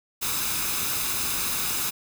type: noise with comb filter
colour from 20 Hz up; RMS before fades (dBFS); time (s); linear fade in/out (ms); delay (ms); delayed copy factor
white; -27; 0.21-1.91; 20; 0.79; +0.5
effects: none